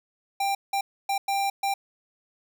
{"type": "tone bursts at uneven times", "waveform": "square", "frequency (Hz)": 791, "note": "G5", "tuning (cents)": 15, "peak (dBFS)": -24, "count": 5, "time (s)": [[0.4, 0.55], [0.73, 0.81], [1.09, 1.18], [1.28, 1.5], [1.63, 1.74]], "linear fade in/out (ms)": 5, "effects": []}